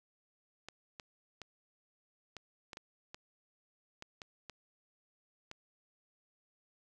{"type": "clicks", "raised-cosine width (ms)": 0.2, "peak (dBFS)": -28, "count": 11, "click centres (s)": [0.686, 0.998, 1.417, 2.367, 2.732, 2.771, 3.145, 4.024, 4.218, 4.497, 5.514], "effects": []}